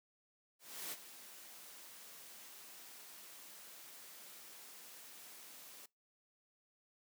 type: noise with ADSR envelope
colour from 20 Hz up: white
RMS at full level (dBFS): -43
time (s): 0.59-5.86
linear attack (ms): 330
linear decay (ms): 37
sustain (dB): -12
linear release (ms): 4
effects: noise-tail reverb RT60 0.2 s tail -23 dB re dry + high-pass 200 Hz 12 dB/octave